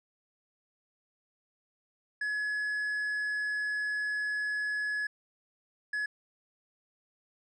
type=tone bursts at uneven times; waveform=triangle; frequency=1695 Hz; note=G#6; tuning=35 cents sharp; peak=-28 dBFS; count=2; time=2.21-5.07 / 5.93-6.06 s; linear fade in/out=5 ms; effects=resampled to 22050 Hz